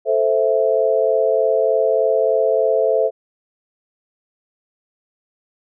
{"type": "chord", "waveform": "sine", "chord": "A minor", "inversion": "none", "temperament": "equal", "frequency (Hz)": [440, 523.3, 659.3], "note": ["A4", "C5", "E5"], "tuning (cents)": [0, 0, 0], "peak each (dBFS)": -18, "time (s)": [0.05, 3.11], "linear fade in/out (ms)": 50, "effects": []}